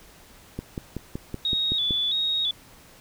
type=click train; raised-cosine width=3 ms; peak=-17 dBFS; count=8; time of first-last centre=0.59-1.908 s; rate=5.31 Hz
type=tone with vibrato; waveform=sine; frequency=3605 Hz; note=A7; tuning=41 cents sharp; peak=-22 dBFS; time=1.45-2.51 s; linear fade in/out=2 ms; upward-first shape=square; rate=1.5 Hz; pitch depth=72 cents each way
effects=pink hiss -51 dBFS RMS until 3 s